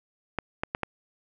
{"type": "clicks", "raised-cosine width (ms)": 0.5, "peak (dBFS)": -12, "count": 4, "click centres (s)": [0.387, 0.635, 0.749, 0.833], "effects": []}